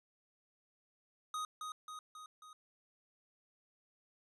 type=tone with echo; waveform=square; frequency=1249 Hz; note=D#6; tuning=6 cents sharp; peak=-38 dBFS; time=1.34-1.45 s; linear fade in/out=2 ms; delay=270 ms; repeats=4; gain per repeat=-4 dB; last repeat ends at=2.53 s; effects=resampled to 24000 Hz